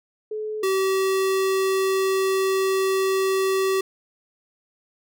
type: tone pair in turn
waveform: sine / square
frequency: 429.4 / 383.3 Hz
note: A4 / G4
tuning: -42 / -39 cents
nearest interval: major second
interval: 197 cents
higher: first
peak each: -26 / -20 dBFS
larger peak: second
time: 0.31-0.63 / 0.63-3.81 s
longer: second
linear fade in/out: 5 ms
effects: none